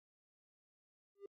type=tone with exponential growth; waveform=triangle; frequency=400.5 Hz; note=G4; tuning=37 cents sharp; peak=-40 dBFS; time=1.15-1.26 s; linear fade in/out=5 ms; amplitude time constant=22 ms; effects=tanh soft clip ceiling -40 dBFS + Opus 48 kbps